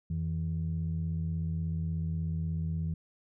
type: tone pair together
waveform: sine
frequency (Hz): 86.19 / 162.7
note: F2 / E3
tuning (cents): -22 / -22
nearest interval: major seventh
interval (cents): 1100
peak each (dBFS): -32 / -31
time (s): 0.1-2.94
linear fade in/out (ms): 5
effects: tanh soft clip ceiling -24 dBFS